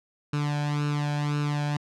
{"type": "tone with flanger", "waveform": "sawtooth", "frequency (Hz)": 146.83, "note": "D3", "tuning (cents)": 0, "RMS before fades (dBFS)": -27, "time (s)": [0.33, 1.77], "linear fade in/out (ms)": 5, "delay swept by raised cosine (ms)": [0.74, 1.25], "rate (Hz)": 1.9, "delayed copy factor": 0.75, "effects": ["low-pass 6000 Hz 12 dB/octave"]}